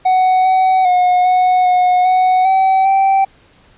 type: tone with pitch steps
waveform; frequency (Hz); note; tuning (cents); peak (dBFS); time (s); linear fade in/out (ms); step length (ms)
triangle; 744 / 752 / 724 / 734 / 727 / 741 / 765 / 777; F#5 / F#5 / F#5 / F#5 / F#5 / F#5 / G5 / G5; +9 / +28 / -38 / -14 / -31 / +2 / -42 / -16; -7; 0.05-3.25; 10; 400
effects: pink hiss -49 dBFS RMS until 3.77 s + resampled to 8000 Hz